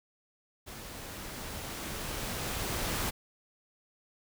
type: noise with level ramp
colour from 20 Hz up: pink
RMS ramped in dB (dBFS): -45 to -32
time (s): 0.66-3.11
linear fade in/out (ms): 20
effects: none

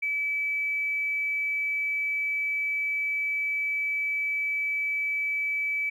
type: tone with tanh clipping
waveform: triangle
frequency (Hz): 2300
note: D7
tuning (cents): -37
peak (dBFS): -25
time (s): 0.02-5.9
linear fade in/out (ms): 10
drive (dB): 2
effects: none

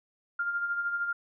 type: tone with tremolo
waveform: sine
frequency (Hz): 1400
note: F6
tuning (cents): +4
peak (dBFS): -26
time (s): 0.39-1.13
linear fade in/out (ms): 5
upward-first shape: sine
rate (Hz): 13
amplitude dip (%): 50
effects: none

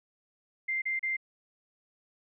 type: tone bursts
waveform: sine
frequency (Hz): 2093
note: C7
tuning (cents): 0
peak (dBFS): -28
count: 3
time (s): 0.68-1.168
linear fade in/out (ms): 10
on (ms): 140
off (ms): 34
effects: none

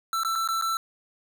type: tone with dropouts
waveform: square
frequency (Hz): 1334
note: E6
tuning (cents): +20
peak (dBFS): -25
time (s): 0.13-0.77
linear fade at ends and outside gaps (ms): 1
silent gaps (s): 0.234-0.248 / 0.354-0.358 / 0.476-0.487 / 0.613-0.622
effects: none

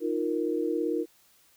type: chord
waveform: sine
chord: Eb suspended second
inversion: none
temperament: equal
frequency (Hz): 311.1 / 349.2 / 466.2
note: Eb4 / F4 / Bb4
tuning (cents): 0 / 0 / 0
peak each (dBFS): -30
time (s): 0-1.06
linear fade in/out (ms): 50
effects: white hiss -62 dBFS RMS until 1.56 s

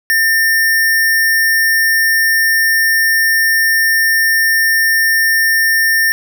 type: tone with sample-and-hold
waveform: sine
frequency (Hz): 1800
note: A6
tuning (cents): +39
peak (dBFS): -9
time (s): 0.1-6.12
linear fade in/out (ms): 0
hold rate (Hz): 7350
effects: none

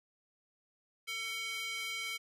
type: tone with high-pass filter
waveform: square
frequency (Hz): 448.1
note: A4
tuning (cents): +32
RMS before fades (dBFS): -39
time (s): 1.07-2.18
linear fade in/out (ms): 20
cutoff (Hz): 2400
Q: 2.6
effects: resampled to 32000 Hz

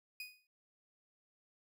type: tone with exponential decay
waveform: 30% pulse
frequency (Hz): 2487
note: D#7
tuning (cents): -1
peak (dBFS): -38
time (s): 0.2-0.47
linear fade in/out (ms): 2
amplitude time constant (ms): 57
effects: none

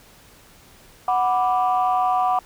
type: chord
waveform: sine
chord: B minor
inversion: second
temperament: equal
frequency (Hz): 740 / 987.8 / 1174.7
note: F#5 / B5 / D6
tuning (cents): 0 / 0 / 0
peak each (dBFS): -18 / -24 / -23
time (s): 1.08-2.39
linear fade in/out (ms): 2
effects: tanh soft clip ceiling -10 dBFS + pink hiss -50 dBFS RMS until 2.45 s

